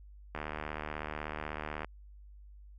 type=click train; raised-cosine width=0.5 ms; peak=-22 dBFS; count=115; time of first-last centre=0.35-1.846 s; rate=76.2 Hz; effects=added 50 Hz sine -50 dBFS peak until 2.78 s